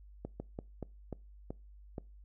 slowing click train, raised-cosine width 2 ms, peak -26 dBFS, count 7, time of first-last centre 0.25-1.982 s, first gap 150 ms, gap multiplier 1.26, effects noise-tail reverb RT60 0.3 s tail -24 dB re dry + added 50 Hz sine -52 dBFS peak until 2.24 s

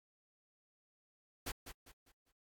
pink noise with echo, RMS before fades -40 dBFS, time 1.46-1.52 s, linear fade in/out 10 ms, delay 200 ms, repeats 4, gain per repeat -9 dB, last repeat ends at 2.32 s, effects AAC 64 kbps

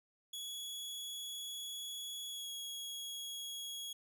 sawtooth tone with pitch glide, 3367 to 3324 Hz, G#7 to G#7, +23 to +1 cents, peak -39 dBFS, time 0.33-3.93 s, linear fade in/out 5 ms, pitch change -22 cents, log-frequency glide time 2.29-2.49 s, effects none

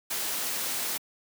white noise, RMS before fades -31 dBFS, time 0.1-0.98 s, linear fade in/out 10 ms, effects high-pass 200 Hz 12 dB/octave

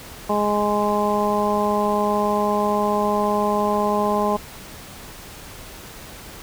harmonic tone, 207.7 Hz, G#3, in tune, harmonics 1 / 2 / 3 / 4 / 5, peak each -24 / -24 / -24 / -24 / -24 dBFS, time 0.29-4.37 s, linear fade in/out 10 ms, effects pink hiss -39 dBFS RMS until 6.42 s

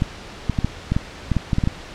clicks, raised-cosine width 5 ms, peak -6 dBFS, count 12, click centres 0.021 / 0.497 / 0.588 / 0.646 / 0.92 / 0.965 / 1.317 / 1.367 / 1.532 / 1.584 / 1.638 / 1.674 s, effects pink hiss -37 dBFS RMS until 1.94 s + low-pass 5000 Hz 12 dB/octave

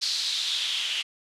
white noise with band-pass filter sweep, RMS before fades -28 dBFS, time 0.01-1.03 s, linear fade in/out 20 ms, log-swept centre 4500 to 2900 Hz, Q 4.7, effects low-pass 9000 Hz 12 dB/octave

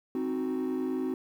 triangle chord, C diminished, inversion none, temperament equal, 261.6 / 311.1 / 370 Hz, C4 / Eb4 / Gb4, 0 / 0 / 0 cents, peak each -28 / -32 / -30 dBFS, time 0.15-1.14 s, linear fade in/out 2 ms, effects tanh soft clip ceiling -23 dBFS + 10-bit

